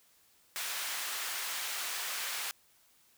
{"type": "high-pass noise", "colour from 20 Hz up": "pink", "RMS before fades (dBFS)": -37, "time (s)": [0.56, 2.51], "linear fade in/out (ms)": 0, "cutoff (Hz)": 1300, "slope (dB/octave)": 12, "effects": ["white hiss -66 dBFS RMS until 3.17 s"]}